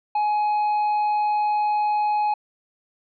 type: tone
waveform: triangle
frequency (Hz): 840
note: G#5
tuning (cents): +19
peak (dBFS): -17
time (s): 0.15-2.34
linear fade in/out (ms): 5
effects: resampled to 11025 Hz